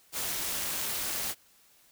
white noise with amplitude modulation, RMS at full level -30 dBFS, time 0.12-1.35 s, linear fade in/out 50 ms, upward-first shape sine, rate 297 Hz, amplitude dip 65%, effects white hiss -62 dBFS RMS until 1.91 s

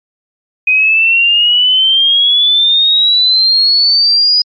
sine exponential sweep, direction up, 2497 to 4964 Hz, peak -6 dBFS, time 0.67-4.42 s, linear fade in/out 5 ms, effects MP3 48 kbps

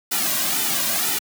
white noise with flanger, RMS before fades -22 dBFS, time 0.11-1.19 s, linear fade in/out 10 ms, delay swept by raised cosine 1.8 to 2.31 ms, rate 2 Hz, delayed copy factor -0.85, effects high-pass 150 Hz 12 dB/octave

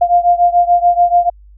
sine beating tone pair, 698.5 / 705.4 Hz, F5 / F5, 0 / +17 cents, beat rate 6.9 Hz, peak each -10 / -12 dBFS, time 0.01-1.3 s, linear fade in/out 10 ms, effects added 50 Hz sine -38 dBFS peak until 1.57 s

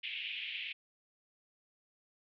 pink band-pass noise, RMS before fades -41 dBFS, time 0.03-0.73 s, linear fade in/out 10 ms, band 2300 to 3200 Hz, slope 48 dB/octave, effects none

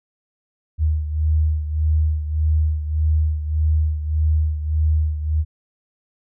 sine beating tone pair, 77.1 / 78.8 Hz, D#2 / D#2, -15 / +23 cents, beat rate 1.7 Hz, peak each -17 / -23 dBFS, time 0.78-5.45 s, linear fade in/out 50 ms, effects none

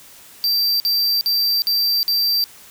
square tone bursts, 4691 Hz, D8, 3 cents flat, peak -16 dBFS, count 5, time 0.44-2.44 s, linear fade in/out 0 ms, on 360 ms, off 50 ms, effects white hiss -44 dBFS RMS until 2.7 s

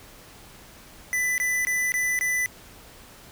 square tone bursts, 1995 Hz, B6, 17 cents sharp, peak -23 dBFS, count 5, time 1.13-2.46 s, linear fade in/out 0 ms, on 250 ms, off 20 ms, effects pink hiss -48 dBFS RMS until 3.31 s

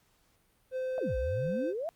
triangle tone, 516 Hz, C5, 24 cents flat, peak -29 dBFS, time 0.71-1.74 s, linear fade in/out 50 ms
sine exponential two-way sweep, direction down then up, 698.5 to 55.7 to 698.5 Hz, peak -32 dBFS, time 0.98-1.89 s, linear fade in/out 0 ms, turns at 1.17 s
effects pink hiss -69 dBFS RMS until 1.95 s + Opus 48 kbps

